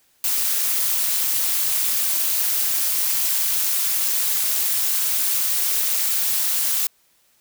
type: noise with amplitude modulation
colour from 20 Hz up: blue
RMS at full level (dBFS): -18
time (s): 0.24-6.87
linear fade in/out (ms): 2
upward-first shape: sine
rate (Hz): 200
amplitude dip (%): 65
effects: white hiss -61 dBFS RMS until 7.4 s